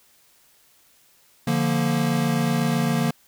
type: chord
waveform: square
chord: Bb major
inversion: first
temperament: equal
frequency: 146.83 / 174.61 / 233.1 Hz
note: D3 / F3 / Bb3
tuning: 0 / 0 / 0 cents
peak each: -25 / -26 / -24 dBFS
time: 1.47-3.11 s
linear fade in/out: 5 ms
effects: white hiss -58 dBFS RMS until 3.27 s